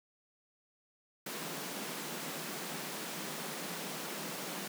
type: high-pass noise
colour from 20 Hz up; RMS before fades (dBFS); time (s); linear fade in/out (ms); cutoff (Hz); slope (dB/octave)
pink; -41; 1.26-4.68; 5; 150; 96
effects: none